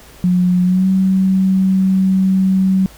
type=tone with pitch glide; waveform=sine; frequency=180 to 189.71 Hz; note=F#3 to F#3; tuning=-47 to +44 cents; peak=-10 dBFS; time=0.24-2.86 s; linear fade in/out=0 ms; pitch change=+91 cents; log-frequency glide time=0.64-0.87 s; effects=added 55 Hz sine -44 dBFS peak until 2.97 s + pink hiss -42 dBFS RMS until 2.97 s